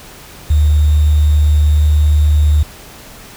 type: tone with sample-and-hold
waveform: sine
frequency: 75.1 Hz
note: D2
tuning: 39 cents sharp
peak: -7 dBFS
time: 0.5-2.63 s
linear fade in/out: 5 ms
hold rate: 3675 Hz
effects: pink hiss -36 dBFS RMS until 3.36 s